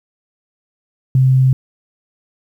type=tone; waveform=sine; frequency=130.81 Hz; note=C3; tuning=in tune; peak=-8 dBFS; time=1.15-1.53 s; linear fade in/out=2 ms; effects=8-bit

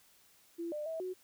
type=tone with pitch steps; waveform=sine; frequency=337.9 / 599 / 647 / 368.7 Hz; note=E4 / D5 / E5 / F#4; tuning=+43 / +34 / -32 / -6 cents; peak=-36 dBFS; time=0.58-1.14 s; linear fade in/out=20 ms; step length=140 ms; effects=white hiss -65 dBFS RMS until 1.23 s

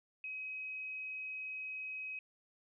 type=tone; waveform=sine; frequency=2537 Hz; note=D#7; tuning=33 cents sharp; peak=-40 dBFS; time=0.24-2.19 s; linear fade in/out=2 ms; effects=none

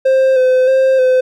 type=tone with vibrato; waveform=triangle; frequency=520 Hz; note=C5; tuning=11 cents flat; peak=-6 dBFS; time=0.05-1.21 s; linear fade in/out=10 ms; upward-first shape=square; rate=1.6 Hz; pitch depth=25 cents each way; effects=none

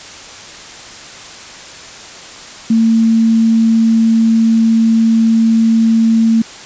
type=tone; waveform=sine; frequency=225.8 Hz; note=A3; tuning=45 cents sharp; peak=-7 dBFS; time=2.7-6.42 s; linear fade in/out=5 ms; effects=white hiss -32 dBFS RMS until 6.65 s + resampled to 16000 Hz

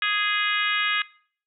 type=harmonic tone; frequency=415.3 Hz; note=G#4; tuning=in tune; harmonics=3 / 4 / 5 / 6 / 7 / 8 / 9; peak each=-29 / -26 / -29 / -29 / -31 / -32 / -35 dBFS; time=0.02-1.02 s; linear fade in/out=2 ms; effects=noise-tail reverb RT60 0.5 s tail -21 dB re dry

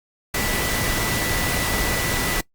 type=tone in noise; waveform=sine; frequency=1975.5 Hz; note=B6; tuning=in tune; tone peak=-29 dBFS; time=0.34-2.41 s; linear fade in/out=5 ms; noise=pink; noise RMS=-23 dBFS; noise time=0.34-2.41 s; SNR=-9 dB; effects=noise-tail reverb RT60 0.1 s tail -22 dB re dry + Opus 48 kbps

